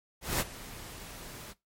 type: noise with ADSR envelope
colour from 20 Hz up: pink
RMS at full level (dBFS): -28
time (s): 0.21-1.54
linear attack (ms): 190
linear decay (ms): 36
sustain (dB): -17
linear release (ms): 31
effects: noise-tail reverb RT60 0.2 s tail -20 dB re dry + MP3 64 kbps